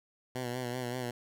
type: tone with vibrato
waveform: 10% pulse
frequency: 124.2 Hz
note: B2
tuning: 10 cents sharp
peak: -26 dBFS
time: 0.35-1.11 s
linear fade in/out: 5 ms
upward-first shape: sine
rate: 5.2 Hz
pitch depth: 53 cents each way
effects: none